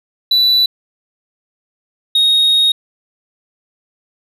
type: tone pair in turn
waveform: sine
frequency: 3966 / 3743 Hz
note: B7 / A#7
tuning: +7 / +6 cents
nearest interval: minor second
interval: 101 cents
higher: first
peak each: -6 dBFS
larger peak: neither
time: 0.31-0.66 / 2.15-2.72 s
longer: second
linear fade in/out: 5 ms
effects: tanh soft clip ceiling -8 dBFS